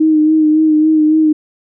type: tone with vibrato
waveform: sine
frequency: 310.5 Hz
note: D#4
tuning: 3 cents flat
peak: -7 dBFS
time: 0-1.33 s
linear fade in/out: 10 ms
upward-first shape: sine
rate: 3.6 Hz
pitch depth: 29 cents each way
effects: none